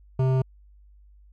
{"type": "tone with hard clipping", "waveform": "sine", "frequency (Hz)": 130.81, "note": "C3", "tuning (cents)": 0, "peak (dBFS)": -21, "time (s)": [0.19, 0.42], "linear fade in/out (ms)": 5, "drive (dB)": 13, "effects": ["added 50 Hz sine -50 dBFS peak until 1.32 s"]}